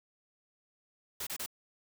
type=noise bursts; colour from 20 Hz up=white; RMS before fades=-38 dBFS; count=3; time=1.2-1.462 s; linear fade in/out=5 ms; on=68 ms; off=29 ms; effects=none